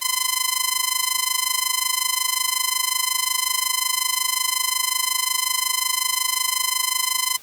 5% pulse tone with amplitude modulation, 1023 Hz, C6, 39 cents flat, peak -4 dBFS, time 0.01-7.38 s, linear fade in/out 20 ms, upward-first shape sine, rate 25.5 Hz, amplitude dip 85%, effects white hiss -46 dBFS RMS until 7.42 s + Opus 48 kbps

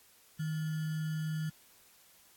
sine tone with sample-and-hold, 156.6 Hz, D#3, 11 cents sharp, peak -32 dBFS, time 0.39-1.5 s, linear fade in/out 10 ms, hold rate 1575 Hz, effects white hiss -62 dBFS RMS until 2.36 s + AAC 64 kbps

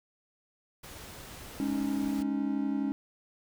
pink noise, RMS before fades -46 dBFS, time 0.83-2.23 s, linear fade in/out 10 ms
triangle chord, Ab suspended fourth, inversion none, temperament equal with one note detuned, 207.7 / 277.2 / 309.2 Hz, Ab3 / Db4 / Eb4, 0 / 0 / -11 cents, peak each -32 / -28 / -34 dBFS, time 1.6-2.92 s, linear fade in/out 0 ms
effects none

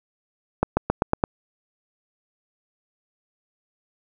accelerating click train, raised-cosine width 1 ms, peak -4 dBFS, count 6, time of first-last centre 0.63-1.239 s, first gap 140 ms, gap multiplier 0.93, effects none

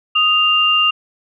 sine tone pair together, 1244.6 / 2794 Hz, D#6 / F7, 0 / 0 cents, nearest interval octave + major second, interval 1400 cents, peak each -17 / -12 dBFS, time 0.15-0.91 s, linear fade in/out 10 ms, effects none

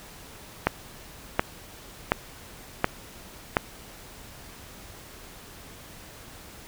click train, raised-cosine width 0.5 ms, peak -4 dBFS, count 5, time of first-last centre 0.67-3.569 s, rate 1.38 Hz, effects pink hiss -46 dBFS RMS until 6.67 s

